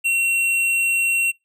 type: tone with hard clipping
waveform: sine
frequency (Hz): 2731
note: F7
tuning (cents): -39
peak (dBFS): -18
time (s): 0.04-1.32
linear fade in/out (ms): 20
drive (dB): 9
effects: noise-tail reverb RT60 0.2 s tail -24 dB re dry